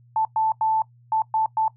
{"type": "tone bursts at uneven times", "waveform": "sine", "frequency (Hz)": 880, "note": "A5", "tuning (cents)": 0, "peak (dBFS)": -18, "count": 6, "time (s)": [[0.16, 0.25], [0.36, 0.52], [0.61, 0.82], [1.12, 1.22], [1.34, 1.46], [1.57, 1.68]], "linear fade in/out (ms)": 2, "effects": ["noise-tail reverb RT60 0.1 s tail -20 dB re dry", "added 120 Hz sine -51 dBFS peak until 1.76 s"]}